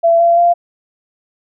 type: tone with pitch steps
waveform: sine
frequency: 672 / 682.2 / 692.5 Hz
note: E5 / F5 / F5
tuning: +33 / -41 / -15 cents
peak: -7 dBFS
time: 0.03-0.54 s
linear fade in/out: 20 ms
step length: 170 ms
effects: none